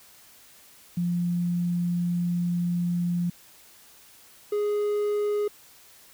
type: tone pair in turn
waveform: sine / triangle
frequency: 174.61 / 415.3 Hz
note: F3 / G#4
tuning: 0 / 0 cents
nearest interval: octave + minor third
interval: 1500 cents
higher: second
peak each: -23 / -21 dBFS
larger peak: second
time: 0.97-3.3 / 4.52-5.48 s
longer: first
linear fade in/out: 5 ms
effects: white hiss -53 dBFS RMS until 6.13 s